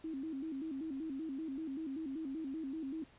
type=tone with vibrato; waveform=sine; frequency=293.7 Hz; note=D4; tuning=in tune; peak=-38 dBFS; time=0.04-3.04 s; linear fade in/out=5 ms; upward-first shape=square; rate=5.2 Hz; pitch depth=150 cents each way; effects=pink hiss -63 dBFS RMS until 3.18 s + resampled to 8000 Hz